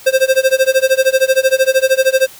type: tone with tremolo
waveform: square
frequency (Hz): 527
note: C5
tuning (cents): +12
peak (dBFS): -7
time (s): 0.06-2.27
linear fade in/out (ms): 10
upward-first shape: sine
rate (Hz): 13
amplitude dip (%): 95
effects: white hiss -38 dBFS RMS until 2.39 s